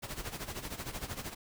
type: noise with tremolo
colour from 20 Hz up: pink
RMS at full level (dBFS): -38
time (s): 0.02-1.35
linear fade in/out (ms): 20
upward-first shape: sine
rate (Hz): 13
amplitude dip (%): 75
effects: none